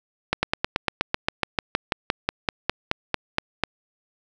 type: slowing click train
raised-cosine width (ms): 0.3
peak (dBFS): -4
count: 21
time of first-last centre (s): 0.33-3.637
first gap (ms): 100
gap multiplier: 1.05
effects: none